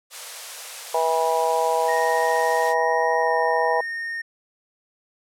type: high-pass noise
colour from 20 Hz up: white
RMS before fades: -35 dBFS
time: 0.1-2.75 s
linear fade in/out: 50 ms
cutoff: 460 Hz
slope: 96 dB/octave
type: harmonic tone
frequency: 162.4 Hz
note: E3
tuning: 26 cents flat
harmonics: 3 / 4 / 5 / 6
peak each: -24 / -24 / -24 / -24 dBFS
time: 0.94-3.81 s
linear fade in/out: 5 ms
type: tone with pitch glide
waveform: triangle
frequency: 1864.7 to 1839 Hz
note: A#6 to A#6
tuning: 0 to -24 cents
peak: -25 dBFS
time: 1.88-4.22 s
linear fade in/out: 10 ms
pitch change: -24 cents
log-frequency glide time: 3.21-3.32 s
effects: low-pass 11000 Hz 12 dB/octave